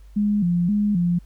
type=tone with vibrato; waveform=sine; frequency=190 Hz; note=F#3; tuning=46 cents sharp; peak=-17 dBFS; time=0.16-1.19 s; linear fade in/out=10 ms; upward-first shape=square; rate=1.9 Hz; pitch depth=150 cents each way; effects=added 50 Hz sine -42 dBFS peak until 1.25 s + pink hiss -62 dBFS RMS until 1.25 s